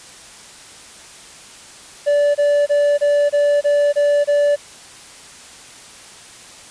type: tone bursts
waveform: triangle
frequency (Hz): 580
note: D5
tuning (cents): -22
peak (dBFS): -10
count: 8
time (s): 2.06-4.562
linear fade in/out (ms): 20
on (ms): 290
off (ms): 26
effects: white hiss -40 dBFS RMS until 6.7 s + resampled to 22050 Hz